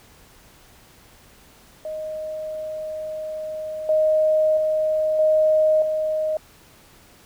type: tone with level steps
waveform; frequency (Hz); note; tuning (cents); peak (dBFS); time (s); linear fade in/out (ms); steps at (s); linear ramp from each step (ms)
sine; 622.3; D#5; 0; -27 / -15 / -18 / -14 / -20; 1.85-6.37; 2; 3.89 / 4.57 / 5.19 / 5.82; 2
effects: pink hiss -51 dBFS RMS until 7.25 s